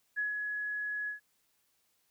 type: tone with ADSR envelope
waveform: sine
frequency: 1686 Hz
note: G#6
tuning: 26 cents sharp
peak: -29 dBFS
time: 0.16-1.2 s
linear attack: 28 ms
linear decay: 140 ms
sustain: -4 dB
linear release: 120 ms
effects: white hiss -74 dBFS RMS until 2.1 s